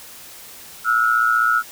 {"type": "tone pair together", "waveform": "sine", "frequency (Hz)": [1318.5, 1433.9], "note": ["E6", "F6"], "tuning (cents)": [0, 45], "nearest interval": "minor second", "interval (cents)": 145, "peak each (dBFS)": -17, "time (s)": [0.84, 1.63], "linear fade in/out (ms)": 50, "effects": ["white hiss -40 dBFS RMS until 1.71 s"]}